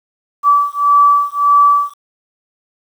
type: beating tone pair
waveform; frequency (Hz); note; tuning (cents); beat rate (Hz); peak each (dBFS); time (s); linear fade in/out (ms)
sine; 1153 / 1154.7; D6 / D6; -32 / -30; 1.7; -11; 0.43-1.94; 50
effects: 7-bit